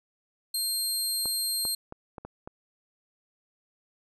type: tone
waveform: 20% pulse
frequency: 4200 Hz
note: C8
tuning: 6 cents sharp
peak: -21 dBFS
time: 0.54-1.75 s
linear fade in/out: 5 ms
type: clicks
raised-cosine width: 1 ms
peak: -25 dBFS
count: 6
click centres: 1.257 / 1.652 / 1.924 / 2.182 / 2.25 / 2.475 s
effects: resampled to 32000 Hz